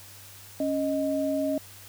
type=tone pair together; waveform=sine; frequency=277.2 / 622.3 Hz; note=C#4 / D#5; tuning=0 / 0 cents; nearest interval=octave + major second; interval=1400 cents; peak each=-27 dBFS; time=0.6-1.58 s; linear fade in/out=2 ms; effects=added 98 Hz sine -52 dBFS peak until 1.88 s + white hiss -48 dBFS RMS until 1.88 s